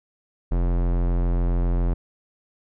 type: tone with low-pass filter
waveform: square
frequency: 43.65 Hz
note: F1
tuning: in tune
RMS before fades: -21 dBFS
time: 0.51-1.94 s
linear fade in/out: 10 ms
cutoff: 890 Hz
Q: 0.55
effects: none